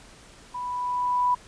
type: tone with level ramp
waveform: sine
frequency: 987.8 Hz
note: B5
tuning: in tune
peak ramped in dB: -30 to -18 dBFS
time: 0.54-1.35 s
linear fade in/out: 10 ms
effects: pink hiss -50 dBFS RMS until 1.47 s + resampled to 22050 Hz